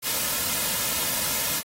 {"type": "noise with comb filter", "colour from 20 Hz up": "white", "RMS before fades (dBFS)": -26, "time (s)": [0.02, 1.63], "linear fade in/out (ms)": 50, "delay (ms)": 2.6, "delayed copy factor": -0.5, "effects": ["AAC 48 kbps"]}